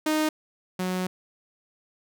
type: tone pair in turn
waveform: sawtooth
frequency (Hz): 309.2 / 183.85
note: D#4 / F#3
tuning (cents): -11 / -11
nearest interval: major sixth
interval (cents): 900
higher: first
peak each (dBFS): -18 / -22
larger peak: first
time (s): 0.06-0.29 / 0.79-1.07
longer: second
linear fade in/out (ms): 5
effects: none